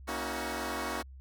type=chord; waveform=10% pulse; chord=D# minor seventh; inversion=second; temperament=equal with one note detuned; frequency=233.1 / 277.2 / 319.1 / 370 Hz; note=A#3 / C#4 / D#4 / F#4; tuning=0 / 0 / +44 / 0 cents; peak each=-31 dBFS; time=0.07-1.03 s; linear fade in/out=20 ms; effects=added 66 Hz sine -46 dBFS peak until 1.2 s